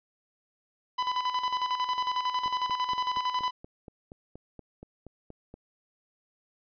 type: tone with tremolo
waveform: 45% pulse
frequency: 1000 Hz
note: B5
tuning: 21 cents sharp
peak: -25 dBFS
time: 0.98-3.51 s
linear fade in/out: 10 ms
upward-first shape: square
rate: 11 Hz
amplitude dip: 60%
type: click train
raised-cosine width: 2 ms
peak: -31 dBFS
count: 14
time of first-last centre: 2.46-5.541 s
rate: 4.22 Hz
effects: resampled to 11025 Hz